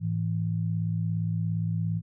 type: tone pair together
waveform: sine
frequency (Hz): 107.49 / 164.81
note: A2 / E3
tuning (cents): -40 / 0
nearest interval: perfect fifth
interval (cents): 740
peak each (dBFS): -28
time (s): 0-2.02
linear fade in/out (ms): 50
effects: none